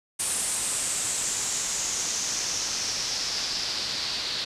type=noise with low-pass filter sweep; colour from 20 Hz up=white; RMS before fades=-29 dBFS; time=0.19-4.45 s; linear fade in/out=10 ms; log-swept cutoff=9100 to 4300 Hz; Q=4.1; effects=resampled to 32000 Hz